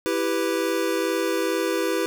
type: chord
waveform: square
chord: E minor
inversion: none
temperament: equal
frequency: 329.6 / 392 / 493.9 Hz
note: E4 / G4 / B4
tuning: 0 / 0 / 0 cents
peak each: -27 dBFS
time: 0.06-2.06 s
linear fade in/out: 0 ms
effects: none